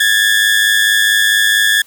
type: tone pair together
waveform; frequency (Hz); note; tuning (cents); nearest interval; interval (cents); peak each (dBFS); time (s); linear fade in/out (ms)
30% pulse; 1655.5 / 1760; G#6 / A6; -6 / 0; minor second; 106; -10; 0-1.82; 5
effects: white hiss -47 dBFS RMS until 1.86 s